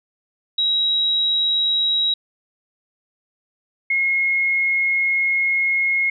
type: tone pair in turn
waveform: sine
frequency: 3847 / 2159 Hz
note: B7 / C#7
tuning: -46 / -46 cents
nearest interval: minor seventh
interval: 1000 cents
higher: first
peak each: -16 dBFS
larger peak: neither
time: 0.58-2.14 / 3.9-6.1 s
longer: second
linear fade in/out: 5 ms
effects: none